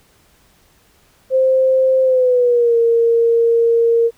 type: tone with pitch glide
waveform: sine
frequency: 523.3 to 463.5 Hz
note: C5 to A#4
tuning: 0 to -10 cents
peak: -10 dBFS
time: 1.3-4.11 s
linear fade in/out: 50 ms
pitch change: -210 cents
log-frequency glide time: 2.03-2.77 s
effects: pink hiss -54 dBFS RMS until 4.17 s